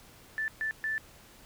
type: tone bursts at uneven times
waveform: sine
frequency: 1760 Hz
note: A6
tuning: in tune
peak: -29 dBFS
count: 3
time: 0.38-0.48 / 0.61-0.71 / 0.84-0.98 s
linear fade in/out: 0 ms
effects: pink hiss -55 dBFS RMS until 1.45 s